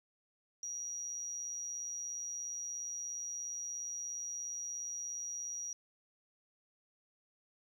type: tone with amplitude modulation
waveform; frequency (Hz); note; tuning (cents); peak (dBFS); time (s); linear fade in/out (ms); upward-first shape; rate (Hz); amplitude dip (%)
sine; 5760; F#8; -47; -37; 0.63-5.73; 2; sine; 117; 35
effects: 11-bit